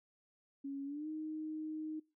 sine tone with pitch glide, 277.2 to 311.1 Hz, C#4 to D#4, 0 to 0 cents, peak -39 dBFS, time 0.64-2 s, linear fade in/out 10 ms, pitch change +200 cents, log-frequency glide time 0.85-1.08 s, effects noise-tail reverb RT60 0.3 s tail -23 dB re dry

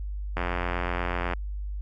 click train, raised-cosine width 0.5 ms, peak -13 dBFS, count 86, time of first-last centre 0.37-1.335 s, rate 88.1 Hz, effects added 50 Hz sine -30 dBFS peak until 1.81 s + Opus 48 kbps

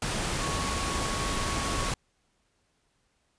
sine tone in noise, 1108.7 Hz, C#6, in tune, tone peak -35 dBFS, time 0.41-1.9 s, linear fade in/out 2 ms, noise pink, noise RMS -30 dBFS, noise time 0.02-1.94 s, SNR -8 dB, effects pink hiss -72 dBFS RMS until 3.38 s + resampled to 22050 Hz

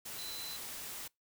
sine tone in noise, 4030 Hz, B7, 34 cents sharp, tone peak -43 dBFS, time 0.18-0.57 s, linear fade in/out 10 ms, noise white, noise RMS -44 dBFS, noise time 0.05-1.08 s, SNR -2 dB, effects noise-tail reverb RT60 0.2 s tail -26 dB re dry

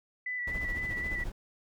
sine tone with vibrato, 1975.5 Hz, B6, in tune, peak -32 dBFS, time 0.26-1.24 s, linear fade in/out 5 ms, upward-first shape square, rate 3.9 Hz, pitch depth 19 cents each way
brown noise with tremolo, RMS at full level -36 dBFS, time 0.47-1.32 s, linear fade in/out 5 ms, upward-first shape sine, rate 14 Hz, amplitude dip 55%
effects none

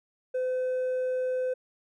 triangle tone with hard clipping, 510 Hz, C5, 44 cents flat, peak -25 dBFS, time 0.34-1.54 s, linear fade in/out 10 ms, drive 1 dB, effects none

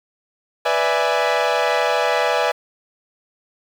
sawtooth chord, E dominant seventh, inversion second, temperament equal, 493.9 / 587.3 / 659.3 / 830.6 Hz, B4 / D5 / E5 / G#5, 0 / 0 / 0 / 0 cents, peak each -18 dBFS, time 0.65-2.52 s, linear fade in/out 10 ms, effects low-pass 4000 Hz 12 dB/octave + 7-bit

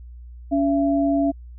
sine tone pair together, 282.7 / 672.4 Hz, C#4 / E5, +34 / +34 cents, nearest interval octave + minor third, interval 1500 cents, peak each -18 / -22 dBFS, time 0.51-1.32 s, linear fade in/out 20 ms, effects added 60 Hz sine -37 dBFS peak until 1.58 s

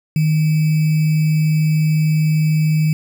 sine tone with sample-and-hold, 155.56 Hz, D#3, in tune, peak -12 dBFS, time 0.16-2.93 s, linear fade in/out 2 ms, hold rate 2450 Hz, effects none

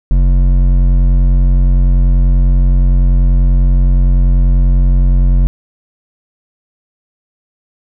triangle tone with hard clipping, 45.22 Hz, F#1, 39 cents flat, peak -8 dBFS, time 0.11-5.47 s, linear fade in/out 0 ms, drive 13 dB, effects none

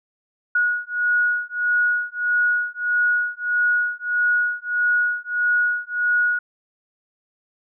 sine beating tone pair, 1453 / 1454.6 Hz, F#6 / F#6, -32 / -30 cents, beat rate 1.6 Hz, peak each -21 dBFS, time 0.55-6.39 s, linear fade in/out 5 ms, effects none

